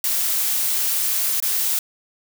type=noise with dropouts; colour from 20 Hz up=blue; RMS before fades=-21 dBFS; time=0.04-1.79 s; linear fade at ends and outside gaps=2 ms; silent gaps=1.402-1.424 s; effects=none